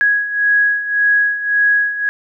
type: beating tone pair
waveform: sine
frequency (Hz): 1661.2 / 1663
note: G#6 / G#6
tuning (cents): 0 / +2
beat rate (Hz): 1.8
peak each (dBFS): -18 / -13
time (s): 0.01-2.09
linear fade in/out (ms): 0
effects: none